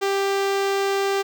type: tone with notch filter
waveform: sawtooth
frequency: 394 Hz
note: G4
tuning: 9 cents sharp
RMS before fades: -22 dBFS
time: 0.01-1.23 s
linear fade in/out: 20 ms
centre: 11000 Hz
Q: 0.89
effects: none